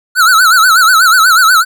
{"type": "tone with vibrato", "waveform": "square", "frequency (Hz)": 1396.9, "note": "F6", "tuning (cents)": 0, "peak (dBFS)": -5, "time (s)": [0.15, 1.65], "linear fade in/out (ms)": 50, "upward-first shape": "sine", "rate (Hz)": 8.2, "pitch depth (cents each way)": 150, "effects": []}